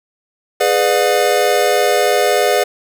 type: chord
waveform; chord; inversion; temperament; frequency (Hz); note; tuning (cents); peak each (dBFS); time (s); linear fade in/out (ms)
square; G# diminished seventh; none; just; 415.3 / 498.4 / 598 / 717.6; G#4 / B4 / D5 / F5; 0 / +16 / +31 / +47; -18; 0.6-2.64; 10
effects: none